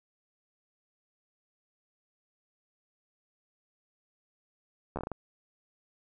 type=slowing click train; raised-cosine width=1 ms; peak=-21 dBFS; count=7; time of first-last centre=4.96-5.117 s; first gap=12 ms; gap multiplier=1.31; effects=none